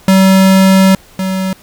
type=tone pair in turn; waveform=square; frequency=190.9 / 189.25 Hz; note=G3 / F#3; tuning=-46 / +39 cents; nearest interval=unison; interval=15 cents; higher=first; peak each=-5 / -14 dBFS; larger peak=first; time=0.08-0.95 / 1.19-1.53 s; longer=first; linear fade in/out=2 ms; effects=pink hiss -42 dBFS RMS until 1.62 s